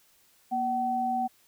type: tone pair together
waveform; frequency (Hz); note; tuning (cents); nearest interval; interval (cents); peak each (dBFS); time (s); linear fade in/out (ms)
sine; 239.1 / 759.1; A#3 / F#5; +44 / +44; octave + minor sixth; 2000; -33 / -26; 0.51-1.28; 20
effects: white hiss -63 dBFS RMS until 1.47 s